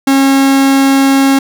45% pulse tone, 272 Hz, C#4, 33 cents flat, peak -6 dBFS, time 0.07-1.39 s, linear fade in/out 5 ms, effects none

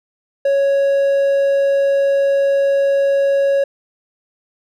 triangle tone, 554.4 Hz, C#5, in tune, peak -10 dBFS, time 0.45-3.64 s, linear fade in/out 5 ms, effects none

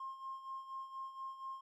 triangle tone with tremolo, 1066 Hz, C6, 32 cents sharp, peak -37 dBFS, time 0-1.61 s, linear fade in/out 5 ms, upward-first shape sine, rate 4.2 Hz, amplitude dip 75%, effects tanh soft clip ceiling -39 dBFS

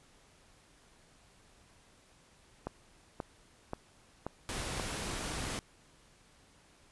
click train, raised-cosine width 1 ms, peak -22 dBFS, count 5, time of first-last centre 2.67-4.798 s, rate 1.88 Hz
pink noise, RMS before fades -38 dBFS, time 4.49-5.59 s, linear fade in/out 0 ms
effects pink hiss -63 dBFS RMS until 6.91 s + resampled to 24000 Hz

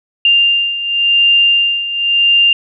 sine beating tone pair, 2794 / 2794.92 Hz, F7 / F7, 0 / +1 cents, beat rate 0.92 Hz, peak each -15 / -10 dBFS, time 0.25-2.53 s, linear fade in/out 2 ms, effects none

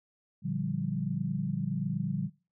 sine chord, G minor seventh, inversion first, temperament equal, 116.54 / 146.83 / 174.61 / 196 Hz, Bb2 / D3 / F3 / G3, 0 / 0 / 0 / 0 cents, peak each -39 / -33 / -34 / -35 dBFS, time 0.42-2.3 s, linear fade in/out 50 ms, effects noise-tail reverb RT60 0.3 s tail -20 dB re dry

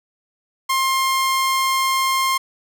sawtooth tone, 1061 Hz, C6, 24 cents sharp, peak -13 dBFS, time 0.69-2.38 s, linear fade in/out 10 ms, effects none

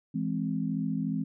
sine chord, E augmented, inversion none, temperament equal, 164.81 / 207.7 / 261.6 Hz, E3 / G#3 / B#3, 0 / 0 / 0 cents, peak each -32 dBFS, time 0.14-1.24 s, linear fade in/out 10 ms, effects none

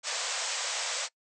white band-pass noise, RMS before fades -33 dBFS, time 0.03-1.09 s, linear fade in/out 50 ms, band 470 to 8100 Hz, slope 96 dB/octave, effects noise-tail reverb RT60 0.1 s tail -23 dB re dry

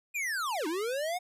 square linear two-way sweep, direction down then up, 2489 to 296.6 to 741 Hz, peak -31 dBFS, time 0.14-1.19 s, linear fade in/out 20 ms, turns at 0.67 s, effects resampled to 32000 Hz

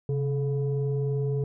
sine tone pair together, 135.32 / 429.3 Hz, C#3 / A4, -41 / -43 cents, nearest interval octave + minor sixth, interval 1998 cents, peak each -24 / -29 dBFS, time 0.09-1.44 s, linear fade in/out 2 ms, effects tanh soft clip ceiling -19 dBFS

